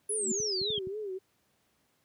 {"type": "tone with vibrato", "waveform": "sine", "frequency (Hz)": 401, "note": "G4", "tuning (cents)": 39, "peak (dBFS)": -34, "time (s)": [0.09, 1.19], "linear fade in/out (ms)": 20, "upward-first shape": "sine", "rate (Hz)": 3.6, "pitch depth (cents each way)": 130}
{"type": "exponential sweep", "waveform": "sine", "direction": "down", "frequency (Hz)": [10548, 3136], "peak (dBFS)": -30, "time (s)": [0.09, 0.79], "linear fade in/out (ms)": 5}
{"type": "tone with exponential growth", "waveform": "sine", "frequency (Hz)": 223, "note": "A3", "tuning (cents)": 23, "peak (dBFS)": -27, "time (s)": [0.17, 0.32], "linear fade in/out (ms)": 5, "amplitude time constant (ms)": 31}
{"type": "clicks", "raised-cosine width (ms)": 5, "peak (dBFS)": -30, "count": 5, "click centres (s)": [0.401, 0.615, 0.703, 0.779, 0.871]}
{"effects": ["pink hiss -72 dBFS RMS until 2.04 s", "high-pass 100 Hz 12 dB/octave"]}